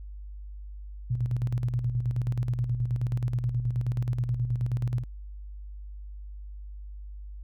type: tone with tremolo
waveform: sine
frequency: 121.6 Hz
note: B2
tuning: 26 cents flat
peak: -23 dBFS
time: 1.1-5.04 s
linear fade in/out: 10 ms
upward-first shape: square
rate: 9.4 Hz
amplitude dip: 55%
effects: added 50 Hz sine -38 dBFS peak until 7.43 s